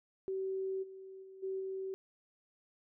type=tone with level steps; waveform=sine; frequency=382.4 Hz; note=G4; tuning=43 cents flat; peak=-34 / -47 / -50 / -35 / -37 dBFS; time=0.28-1.94 s; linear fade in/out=0 ms; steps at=0.82 / 1.22 / 1.42 / 1.59 s; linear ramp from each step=20 ms; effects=none